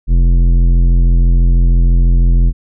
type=tone with tanh clipping; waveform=sine; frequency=43.06 Hz; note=F1; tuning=24 cents flat; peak=-8 dBFS; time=0.07-2.53 s; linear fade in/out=50 ms; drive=12 dB; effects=none